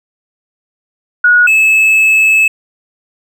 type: tone pair in turn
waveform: sine / triangle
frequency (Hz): 1455 / 2601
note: F#6 / E7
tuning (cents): -29 / -24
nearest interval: minor seventh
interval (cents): 1005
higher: second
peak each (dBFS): -4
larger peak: neither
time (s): 1.24-1.47 / 1.47-2.48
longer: second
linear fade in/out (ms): 5
effects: none